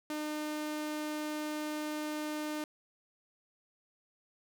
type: tone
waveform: sawtooth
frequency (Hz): 303.2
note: D#4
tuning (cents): -45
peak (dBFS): -31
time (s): 0.1-2.64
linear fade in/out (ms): 2
effects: none